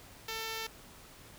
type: tone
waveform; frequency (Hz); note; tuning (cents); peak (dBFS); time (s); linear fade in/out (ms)
5% pulse; 446.5; A4; +25; -25; 0.28-0.67; 5
effects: pink hiss -54 dBFS RMS until 1.38 s